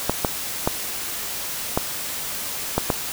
clicks, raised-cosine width 1 ms, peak -4 dBFS, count 6, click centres 0.096 / 0.248 / 0.675 / 1.775 / 2.78 / 2.902 s, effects white hiss -29 dBFS RMS until 3.12 s

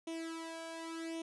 sawtooth tone with flanger, 327.9 Hz, E4, 9 cents flat, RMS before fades -43 dBFS, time 0.07-1.22 s, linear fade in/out 5 ms, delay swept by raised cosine 0.32 to 1.29 ms, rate 0.88 Hz, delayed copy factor +0.8, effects resampled to 24000 Hz

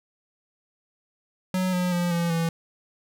square tone with pitch steps, 185 / 180.05 / 175.22 / 170.53 / 165.96 Hz, F#3 / F#3 / F3 / F3 / E3, 0 / -47 / +6 / -41 / +12 cents, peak -23 dBFS, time 1.54-2.49 s, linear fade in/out 2 ms, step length 190 ms, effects none

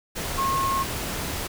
sine tone in noise, 1081 Hz, C#6, 44 cents flat, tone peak -22 dBFS, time 0.37-0.84 s, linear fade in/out 20 ms, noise pink, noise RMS -30 dBFS, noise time 0.15-1.48 s, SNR +5 dB, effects none

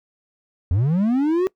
triangle linear sweep, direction up, 79.8 to 382.9 Hz, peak -14 dBFS, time 0.71-1.47 s, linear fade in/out 0 ms, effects noise-tail reverb RT60 0.1 s tail -22 dB re dry

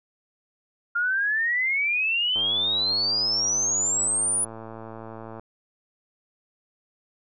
sine exponential sweep, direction up, 1396 to 9956 Hz, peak -21 dBFS, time 0.95-4.45 s, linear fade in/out 10 ms
click train, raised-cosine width 1 ms, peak -25 dBFS, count 341, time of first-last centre 2.36-5.396 s, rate 112 Hz
effects none

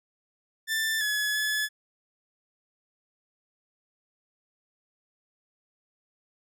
sawtooth tone with pitch steps, 1773 / 1701 / 1714 Hz, A6 / G#6 / A6, +13 / +41 / -46 cents, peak -22 dBFS, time 0.67-1.69 s, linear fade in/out 50 ms, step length 340 ms, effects none

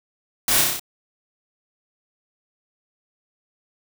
white noise with echo, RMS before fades -20 dBFS, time 0.48-0.61 s, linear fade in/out 2 ms, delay 31 ms, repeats 6, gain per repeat -2 dB, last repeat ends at 0.796 s, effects none

